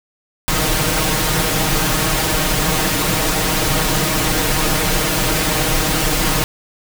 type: noise with comb filter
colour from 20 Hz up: pink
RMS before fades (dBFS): -17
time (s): 0.48-6.44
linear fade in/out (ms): 0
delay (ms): 6.4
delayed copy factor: +0.9
effects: none